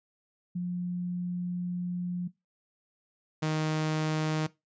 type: tone pair in turn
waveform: sine / sawtooth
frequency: 177.7 / 155.84 Hz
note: F3 / D#3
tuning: +30 / +3 cents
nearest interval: major second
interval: 227 cents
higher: first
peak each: -29 / -23 dBFS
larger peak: second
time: 0.55-2.28 / 3.42-4.47 s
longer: first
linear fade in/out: 10 ms
effects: noise-tail reverb RT60 0.2 s tail -19 dB re dry + resampled to 16000 Hz